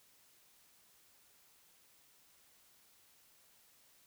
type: silence
effects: white hiss -67 dBFS RMS until 4.06 s